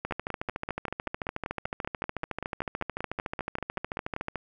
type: two click trains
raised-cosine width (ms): 0.5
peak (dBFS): -17 / -16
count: 23 / 59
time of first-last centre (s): 0.11-4.357 / 0.05-4.284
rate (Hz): 5.18 / 13.7
effects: none